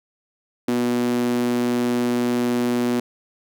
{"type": "tone with high-pass filter", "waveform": "sawtooth", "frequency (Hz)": 121.6, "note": "B2", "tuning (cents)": -26, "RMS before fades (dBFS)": -21, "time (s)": [0.68, 3], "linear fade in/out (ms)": 5, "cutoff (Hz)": 280, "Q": 8.6, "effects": []}